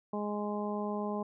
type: harmonic tone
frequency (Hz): 207.8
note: G#3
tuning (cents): +1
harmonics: 1 / 2 / 3 / 4 / 5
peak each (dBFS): -35 / -38 / -40 / -41 / -42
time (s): 0.13-1.23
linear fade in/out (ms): 5
effects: none